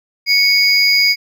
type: tone pair together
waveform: triangle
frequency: 2217 / 4901 Hz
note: C#7 / D#8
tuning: 0 / -27 cents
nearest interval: octave + major second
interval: 1373 cents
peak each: -11 dBFS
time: 0.26-1.16 s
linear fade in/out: 50 ms
effects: none